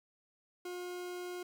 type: tone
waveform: 40% pulse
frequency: 357.7 Hz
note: F4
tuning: 41 cents sharp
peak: -39 dBFS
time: 0.65-1.43 s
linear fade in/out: 5 ms
effects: 13-bit